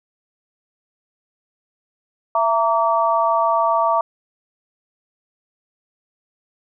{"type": "tone cluster", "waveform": "sine", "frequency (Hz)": [668, 923, 1150], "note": ["E5", "A#5", "D6"], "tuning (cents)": [23, -17, -37], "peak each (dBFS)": -19, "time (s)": [2.35, 4.01], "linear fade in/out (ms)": 2, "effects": []}